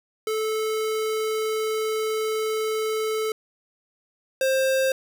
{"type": "tone pair in turn", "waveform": "square", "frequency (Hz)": [436.1, 529.3], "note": ["A4", "C5"], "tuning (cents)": [-15, 20], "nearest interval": "minor third", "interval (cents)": 335, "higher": "second", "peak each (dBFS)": [-24, -20], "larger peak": "second", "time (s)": [[0.27, 3.32], [4.41, 4.92]], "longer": "first", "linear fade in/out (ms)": 2, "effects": []}